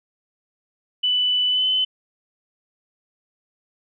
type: tone with pitch glide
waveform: sine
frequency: 2985 to 3032 Hz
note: F#7 to F#7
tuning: +15 to +42 cents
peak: -17 dBFS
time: 1.03-1.85 s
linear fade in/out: 10 ms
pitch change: +27 cents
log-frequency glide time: 1.48-1.65 s
effects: none